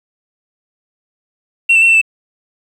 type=tone with pitch steps; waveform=sine; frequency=2725 / 2652 / 2713 / 2680 / 2641 Hz; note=F7 / E7 / E7 / E7 / E7; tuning=-43 / +10 / +49 / +28 / +3 cents; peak=-4 dBFS; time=1.69-2.015 s; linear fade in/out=10 ms; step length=65 ms; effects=tanh soft clip ceiling -5 dBFS + 7-bit